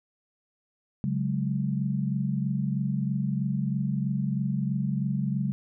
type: chord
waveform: sine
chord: C# suspended fourth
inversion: none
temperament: just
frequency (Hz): 138.59 / 184.79 / 207.9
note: C#3 / F#3 / G#3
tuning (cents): 0 / -2 / +2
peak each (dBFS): -28 / -30 / -30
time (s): 1.04-5.52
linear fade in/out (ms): 0
effects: none